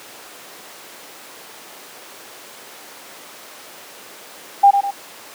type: tone with echo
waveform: sine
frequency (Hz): 800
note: G5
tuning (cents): +35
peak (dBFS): -5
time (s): 4.63-4.71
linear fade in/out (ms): 10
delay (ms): 100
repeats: 2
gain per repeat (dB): -7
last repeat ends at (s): 4.91
effects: pink hiss -38 dBFS RMS until 5.34 s + high-pass 400 Hz 12 dB/octave